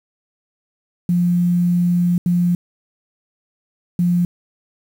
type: tone bursts at uneven times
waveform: sine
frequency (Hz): 175.7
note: F3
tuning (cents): +11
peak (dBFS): -13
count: 3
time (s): 1.09-2.18 / 2.26-2.55 / 3.99-4.25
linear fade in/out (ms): 2
effects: 7-bit